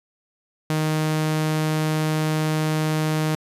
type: tone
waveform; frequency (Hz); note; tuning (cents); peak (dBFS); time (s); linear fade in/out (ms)
sawtooth; 155.56; D#3; 0; -16; 0.7-3.35; 0
effects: resampled to 32000 Hz